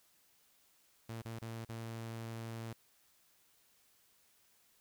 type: tone with dropouts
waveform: sawtooth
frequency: 114 Hz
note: A#2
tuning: 38 cents flat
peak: -38 dBFS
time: 1.09-2.73 s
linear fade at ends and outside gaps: 5 ms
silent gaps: 1.219-1.252 / 1.389-1.418 / 1.649-1.69 s
effects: white hiss -70 dBFS RMS until 4.8 s